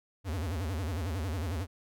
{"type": "tone with vibrato", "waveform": "square", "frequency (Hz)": 86.2, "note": "F2", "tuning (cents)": -22, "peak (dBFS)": -32, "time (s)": [0.24, 1.67], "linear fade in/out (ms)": 50, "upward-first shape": "sine", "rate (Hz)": 11, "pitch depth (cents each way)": 260, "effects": []}